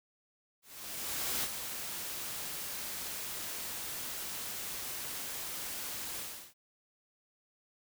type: noise with ADSR envelope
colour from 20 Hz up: white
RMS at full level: -33 dBFS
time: 0.62-6.54 s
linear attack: 810 ms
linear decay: 45 ms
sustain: -7 dB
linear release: 350 ms
effects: none